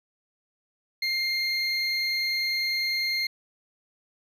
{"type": "tone pair together", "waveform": "triangle", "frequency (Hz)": [2110, 4220], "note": ["C7", "C8"], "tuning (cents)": [14, 14], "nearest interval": "octave", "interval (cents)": 1200, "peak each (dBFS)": -26, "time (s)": [1.02, 3.27], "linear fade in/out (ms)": 5, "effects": []}